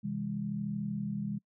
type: chord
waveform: sine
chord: C augmented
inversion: none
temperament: just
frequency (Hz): 130.81 / 163.52 / 204.4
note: C3 / E3 / G#3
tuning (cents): 0 / -14 / -27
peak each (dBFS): -40 / -39 / -34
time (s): 0.03-1.39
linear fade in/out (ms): 20
effects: noise-tail reverb RT60 0.1 s tail -26 dB re dry